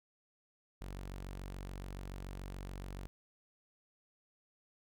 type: tone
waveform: sawtooth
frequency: 47 Hz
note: F#1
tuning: 28 cents sharp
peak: -39 dBFS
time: 0.81-3.07 s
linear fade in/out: 0 ms
effects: none